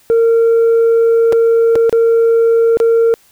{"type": "tone with dropouts", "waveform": "sine", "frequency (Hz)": 459, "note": "A#4", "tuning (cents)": -27, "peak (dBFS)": -5, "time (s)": [0.1, 3.14], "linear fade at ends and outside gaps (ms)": 0, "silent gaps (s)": [[1.324, 1.329], [1.755, 1.759], [1.895, 1.927], [2.771, 2.801]], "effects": ["tanh soft clip ceiling -6 dBFS", "white hiss -50 dBFS RMS until 3.31 s"]}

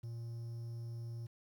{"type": "tone", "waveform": "triangle", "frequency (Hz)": 116.54, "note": "A#2", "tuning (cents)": 0, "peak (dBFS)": -39, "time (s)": [0.03, 1.27], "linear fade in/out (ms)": 10, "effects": ["11-bit"]}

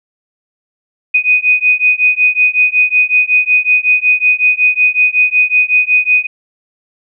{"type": "beating tone pair", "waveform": "sine", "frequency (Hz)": [2489, 2494.4], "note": ["D#7", "D#7"], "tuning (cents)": [0, 4], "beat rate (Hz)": 5.4, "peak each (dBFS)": -11, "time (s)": [1.14, 6.27], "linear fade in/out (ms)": 10, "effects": []}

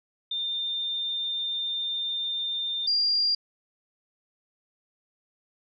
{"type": "tone pair in turn", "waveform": "sine", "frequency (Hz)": [3607, 4786], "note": ["A7", "D8"], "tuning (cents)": [42, 32], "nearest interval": "perfect fourth", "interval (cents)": 490, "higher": "second", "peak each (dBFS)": [-27, -21], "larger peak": "second", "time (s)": [[0.31, 2.87], [2.87, 3.35]], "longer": "first", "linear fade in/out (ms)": 5, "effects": []}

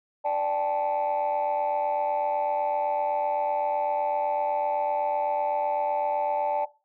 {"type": "chord", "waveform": "sine", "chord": "D suspended fourth", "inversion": "none", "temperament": "equal with one note detuned", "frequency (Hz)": [587.3, 784, 871.9], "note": ["D5", "G5", "A5"], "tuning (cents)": [0, 0, -16], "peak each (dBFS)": [-26, -28, -25], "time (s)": [0.24, 6.66], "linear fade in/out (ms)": 20, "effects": ["noise-tail reverb RT60 0.3 s tail -17 dB re dry", "tanh soft clip ceiling -19 dBFS"]}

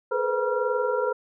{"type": "tone cluster", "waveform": "sine", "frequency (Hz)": [427, 486.4, 508, 960, 1377], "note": ["G#4", "B4", "B4", "B5", "F6"], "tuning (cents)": [48, -26, 49, -49, -25], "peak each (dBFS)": [-28, -30, -26, -31, -31], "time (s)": [0.11, 1.13], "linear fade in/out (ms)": 10, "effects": []}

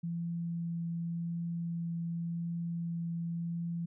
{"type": "tone with vibrato", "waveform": "sine", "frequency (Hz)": 169, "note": "E3", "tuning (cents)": 43, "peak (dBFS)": -33, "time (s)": [0.03, 3.86], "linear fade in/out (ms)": 10, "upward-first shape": "triangle", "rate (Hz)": 0.89, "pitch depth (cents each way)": 8, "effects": []}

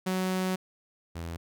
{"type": "tone pair in turn", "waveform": "sawtooth", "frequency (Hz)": [186.1, 83.76], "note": ["F#3", "E2"], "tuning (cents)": [10, 28], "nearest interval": "octave + major second", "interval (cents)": 1382, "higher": "first", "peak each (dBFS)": [-23, -31], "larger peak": "first", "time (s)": [[0.06, 0.56], [1.15, 1.37]], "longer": "first", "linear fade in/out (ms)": 10, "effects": []}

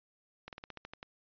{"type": "slowing click train", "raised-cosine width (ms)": 0.3, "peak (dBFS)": -28, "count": 9, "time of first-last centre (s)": [0.48, 1.029], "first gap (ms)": 48, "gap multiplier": 1.1, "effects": ["resampled to 11025 Hz"]}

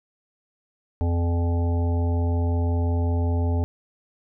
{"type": "harmonic tone", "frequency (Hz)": 85.5, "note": "F2", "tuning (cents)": -36, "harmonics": [1, 3, 5, 7, 9, 10], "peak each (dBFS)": [-20, -30, -34, -37, -39, -40], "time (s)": [1.01, 3.64], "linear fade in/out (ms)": 0, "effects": []}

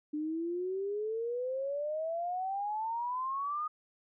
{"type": "exponential sweep", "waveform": "sine", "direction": "up", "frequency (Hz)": [296.8, 1244.5], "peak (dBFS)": -32, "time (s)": [0.13, 3.68], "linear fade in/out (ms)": 10, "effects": []}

